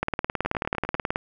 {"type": "two click trains", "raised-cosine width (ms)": 0.5, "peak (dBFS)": [-18, -9], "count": [6, 22], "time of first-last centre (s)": [[0.45, 0.95], [0.03, 1.159]], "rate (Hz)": [10, 18.6], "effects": []}